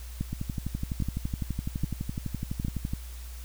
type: two click trains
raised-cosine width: 5 ms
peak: -16 / -18 dBFS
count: 4 / 32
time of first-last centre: 0.21-2.649 / 0.33-2.935 s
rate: 1.23 / 11.9 Hz
effects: added 60 Hz sine -38 dBFS peak until 3.44 s + white hiss -50 dBFS RMS until 3.44 s